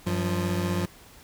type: tone pair together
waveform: 25% pulse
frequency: 95.25 / 175.1 Hz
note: G2 / F3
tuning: -49 / +5 cents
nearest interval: major seventh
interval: 1054 cents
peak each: -24 dBFS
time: 0.06-0.86 s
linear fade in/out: 10 ms
effects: pink hiss -51 dBFS RMS until 1.23 s